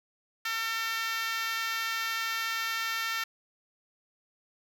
5% pulse tone with high-pass filter, 451.7 Hz, A4, 45 cents sharp, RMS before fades -32 dBFS, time 0.45-3.24 s, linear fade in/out 5 ms, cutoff 1500 Hz, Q 3.2, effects none

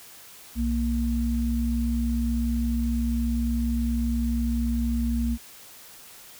sine tone pair together, 61.74 / 233.1 Hz, B1 / A#3, 0 / 0 cents, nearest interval octave + major seventh, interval 2300 cents, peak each -25 dBFS, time 0.55-5.38 s, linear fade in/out 50 ms, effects white hiss -47 dBFS RMS until 6.39 s

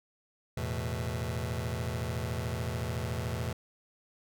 sawtooth chord, E suspended fourth, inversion none, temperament just, 82.41 / 109.88 / 123.61 Hz, E2 / A2 / B2, 0 / -2 / +2 cents, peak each -32 dBFS, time 0.57-3.53 s, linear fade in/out 5 ms, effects none

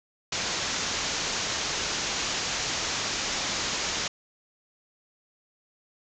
white low-pass noise, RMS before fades -30 dBFS, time 0.32-4.08 s, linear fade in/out 5 ms, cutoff 7100 Hz, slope 96 dB/octave, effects none

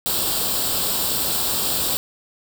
white noise with comb filter, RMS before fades -22 dBFS, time 0.06-1.97 s, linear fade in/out 0 ms, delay 0.24 ms, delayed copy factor +0.7, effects none

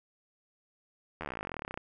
slowing click train, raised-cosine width 0.5 ms, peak -22 dBFS, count 28, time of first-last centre 1.21-1.775 s, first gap 12 ms, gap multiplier 1.04, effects none

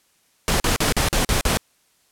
pink noise bursts, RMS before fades -19 dBFS, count 7, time 0.48-1.572 s, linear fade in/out 0 ms, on 120 ms, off 42 ms, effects white hiss -62 dBFS RMS until 2.11 s + low-pass 12000 Hz 12 dB/octave

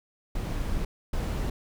brown noise bursts at uneven times, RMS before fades -29 dBFS, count 2, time 0.35-0.85 / 1.13-1.5 s, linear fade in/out 5 ms, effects none

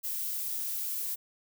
violet noise, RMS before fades -34 dBFS, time 0.03-1.16 s, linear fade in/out 20 ms, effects none

